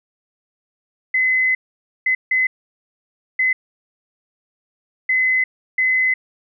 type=tone bursts at uneven times; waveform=sine; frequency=2034 Hz; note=C7; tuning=50 cents flat; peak=-14 dBFS; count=6; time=1.14-1.55 / 2.06-2.15 / 2.31-2.47 / 3.39-3.53 / 5.09-5.44 / 5.78-6.14 s; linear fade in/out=5 ms; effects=none